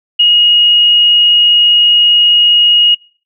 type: tone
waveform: sine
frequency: 2879 Hz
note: F#7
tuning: 48 cents flat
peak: -4 dBFS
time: 0.19-2.95 s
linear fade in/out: 10 ms
effects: noise-tail reverb RT60 0.5 s tail -26 dB re dry